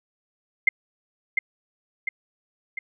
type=tone with echo; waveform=sine; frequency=2103 Hz; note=C7; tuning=8 cents sharp; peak=-12 dBFS; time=0.67-0.69 s; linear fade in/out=5 ms; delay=700 ms; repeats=3; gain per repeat=-5 dB; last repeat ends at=2.79 s; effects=none